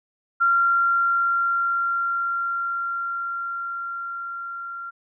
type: tone with level ramp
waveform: sine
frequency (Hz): 1379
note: F6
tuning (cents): -22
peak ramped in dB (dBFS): -15 to -31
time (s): 0.4-4.91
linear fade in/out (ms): 20
effects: none